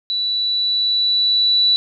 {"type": "tone with level ramp", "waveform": "sine", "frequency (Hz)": 3951, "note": "B7", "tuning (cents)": 0, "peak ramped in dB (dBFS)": [-18, -11], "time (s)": [0.1, 1.76], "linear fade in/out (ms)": 0, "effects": []}